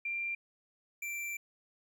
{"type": "tone pair in turn", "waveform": ["sine", "square"], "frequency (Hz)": [2375, 2349], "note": ["D7", "D7"], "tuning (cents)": [19, 0], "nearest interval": "unison", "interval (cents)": 19, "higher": "first", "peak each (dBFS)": [-33, -37], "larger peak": "first", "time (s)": [[0.05, 0.35], [1.02, 1.37]], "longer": "second", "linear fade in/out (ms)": 5, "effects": ["12-bit"]}